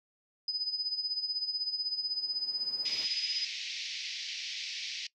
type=tone with tremolo; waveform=sine; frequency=5000 Hz; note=D#8; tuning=8 cents sharp; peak=-28 dBFS; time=0.48-3.45 s; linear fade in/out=2 ms; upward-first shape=sine; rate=16 Hz; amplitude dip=70%
type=noise with exponential growth; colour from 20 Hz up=brown; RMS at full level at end=-40 dBFS; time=1.11-3.05 s; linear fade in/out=5 ms; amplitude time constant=420 ms
type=band-pass noise; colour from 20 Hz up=white; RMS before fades=-39 dBFS; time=2.85-5.07 s; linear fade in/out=5 ms; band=2100 to 5500 Hz; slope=48 dB/octave
effects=noise-tail reverb RT60 0.1 s tail -20 dB re dry + high-pass 300 Hz 12 dB/octave